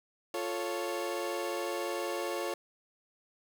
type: chord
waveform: 30% pulse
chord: F augmented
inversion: none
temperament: equal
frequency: 349.2 / 440 / 554.4 Hz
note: F4 / A4 / C#5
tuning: 0 / 0 / 0 cents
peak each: -34 / -36 / -34 dBFS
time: 0.34-2.54 s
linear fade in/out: 2 ms
effects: none